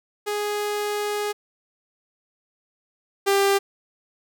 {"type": "tone pair in turn", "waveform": "sawtooth", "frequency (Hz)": [415.3, 396.2], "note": ["G#4", "G4"], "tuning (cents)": [0, 18], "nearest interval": "minor second", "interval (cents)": 82, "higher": "first", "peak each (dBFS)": [-20, -13], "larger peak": "second", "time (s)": [[0.26, 1.33], [3.26, 3.59]], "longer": "first", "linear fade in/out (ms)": 20, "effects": []}